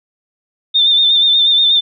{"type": "tone with vibrato", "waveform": "sine", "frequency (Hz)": 3598, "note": "A7", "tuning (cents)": 38, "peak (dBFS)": -8, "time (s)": [0.74, 1.81], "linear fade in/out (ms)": 20, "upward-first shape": "sine", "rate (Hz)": 8.3, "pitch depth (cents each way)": 42, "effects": []}